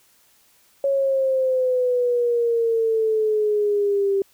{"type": "exponential sweep", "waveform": "sine", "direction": "down", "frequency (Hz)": [554.4, 391], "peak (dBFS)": -17, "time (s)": [0.84, 4.22], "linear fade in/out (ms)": 2, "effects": ["white hiss -58 dBFS RMS until 4.33 s"]}